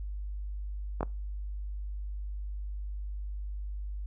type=clicks; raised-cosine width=1 ms; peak=-17 / -16 dBFS; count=2; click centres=1.008 / 1.03 s; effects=noise-tail reverb RT60 0.3 s tail -25 dB re dry + added 50 Hz sine -34 dBFS peak until 4.06 s